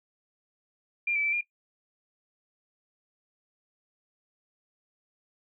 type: tone with pitch steps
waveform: sine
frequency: 2393 / 2309 / 2327 / 2410 Hz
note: D7 / D7 / D7 / D7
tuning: +32 / -30 / -17 / +44 cents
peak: -25 dBFS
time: 1.07-1.41 s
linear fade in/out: 5 ms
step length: 85 ms
effects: noise-tail reverb RT60 0.1 s tail -17 dB re dry